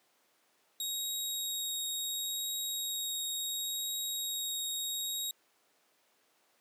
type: tone with vibrato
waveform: 20% pulse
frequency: 3776 Hz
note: A#7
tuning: 22 cents sharp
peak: -28 dBFS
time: 0.8-5.31 s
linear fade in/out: 2 ms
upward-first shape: triangle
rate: 0.71 Hz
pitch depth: 9 cents each way
effects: pink hiss -70 dBFS RMS until 6.6 s + high-pass 400 Hz 12 dB/octave